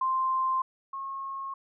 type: tone pair in turn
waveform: sine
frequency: 1046.5 / 1085.4 Hz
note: C6 / C#6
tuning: 0 / -37 cents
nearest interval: minor second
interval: 63 cents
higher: second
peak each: -24 / -33 dBFS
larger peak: first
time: 0.01-0.62 / 0.93-1.54 s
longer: neither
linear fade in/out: 5 ms
effects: none